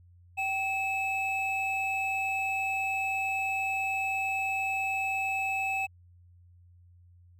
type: tone pair together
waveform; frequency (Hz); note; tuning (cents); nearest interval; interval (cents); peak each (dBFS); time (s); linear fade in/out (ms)
triangle; 774 / 2603; G5 / E7; -22 / -22; octave + major sixth; 2100; -30 / -28; 0.37-5.87; 20
effects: added 88 Hz sine -54 dBFS peak until 7.39 s